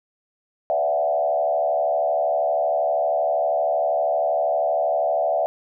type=tone with frequency modulation; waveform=sine; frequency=659.3 Hz; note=E5; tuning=in tune; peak=-18 dBFS; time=0.7-5.46 s; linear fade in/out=0 ms; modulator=72.7 Hz; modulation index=1.3; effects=none